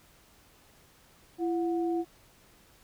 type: tone pair together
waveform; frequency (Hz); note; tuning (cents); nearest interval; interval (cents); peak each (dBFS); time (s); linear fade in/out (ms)
sine; 337.4 / 729; E4 / F#5; +40 / -26; octave + minor second; 1334; -27 / -36; 1.38-2.05; 50
effects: pink hiss -60 dBFS RMS until 2.83 s